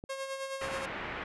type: click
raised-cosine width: 2 ms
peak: -30 dBFS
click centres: 0.039 s
type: tone with tremolo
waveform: sawtooth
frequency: 539 Hz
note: C#5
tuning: 49 cents flat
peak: -30 dBFS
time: 0.09-0.86 s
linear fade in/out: 10 ms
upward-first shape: sine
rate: 9.5 Hz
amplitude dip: 50%
type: low-pass noise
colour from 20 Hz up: white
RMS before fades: -39 dBFS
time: 0.61-1.24 s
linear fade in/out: 5 ms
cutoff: 2300 Hz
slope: 24 dB/octave
effects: resampled to 24000 Hz